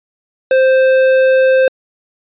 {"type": "tone with tanh clipping", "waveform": "triangle", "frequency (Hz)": 523.3, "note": "C5", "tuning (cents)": 0, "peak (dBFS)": -9, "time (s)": [0.51, 1.68], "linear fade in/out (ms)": 2, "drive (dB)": 16, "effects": ["resampled to 8000 Hz"]}